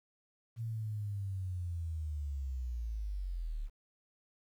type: linear sweep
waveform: sine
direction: down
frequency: 116 to 34.65 Hz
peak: -35 dBFS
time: 0.56-3.7 s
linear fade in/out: 50 ms
effects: 11-bit